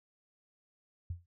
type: tone with exponential decay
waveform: sine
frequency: 86.9 Hz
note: F2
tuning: 8 cents flat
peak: -32 dBFS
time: 1.1-1.26 s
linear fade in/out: 5 ms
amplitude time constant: 33 ms
effects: none